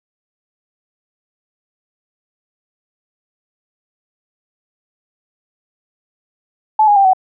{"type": "tone with pitch steps", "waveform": "sine", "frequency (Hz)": [864, 825, 787.7, 752.2], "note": ["A5", "G#5", "G5", "F#5"], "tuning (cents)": [-32, -12, 8, 28], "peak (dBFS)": -7, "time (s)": [6.79, 7.134], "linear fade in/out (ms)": 5, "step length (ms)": 86, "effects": []}